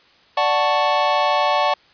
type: chord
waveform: square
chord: D major seventh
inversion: none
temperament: equal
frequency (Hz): 587.3 / 740 / 880 / 1108.7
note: D5 / F#5 / A5 / C#6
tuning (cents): 0 / 0 / 0 / 0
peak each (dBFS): -22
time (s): 0.37-1.74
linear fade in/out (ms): 5
effects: white hiss -53 dBFS RMS until 1.93 s + resampled to 11025 Hz